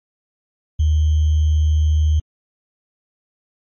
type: tone with sample-and-hold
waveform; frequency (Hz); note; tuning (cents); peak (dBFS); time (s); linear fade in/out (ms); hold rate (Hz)
sine; 76.8; D#2; -22; -12; 0.79-2.2; 10; 3150
effects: MP3 32 kbps